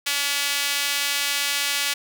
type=tone with high-pass filter; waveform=sawtooth; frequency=284.7 Hz; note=C#4; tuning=46 cents sharp; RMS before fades=-24 dBFS; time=0.06-1.94 s; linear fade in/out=10 ms; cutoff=2500 Hz; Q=1; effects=none